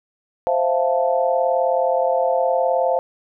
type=chord; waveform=sine; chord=F major seventh; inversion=second; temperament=equal; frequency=523.3 / 659.3 / 698.5 / 880 Hz; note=C5 / E5 / F5 / A5; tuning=0 / 0 / 0 / 0 cents; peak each=-19 / -23 / -21 / -25 dBFS; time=0.47-2.99 s; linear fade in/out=0 ms; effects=none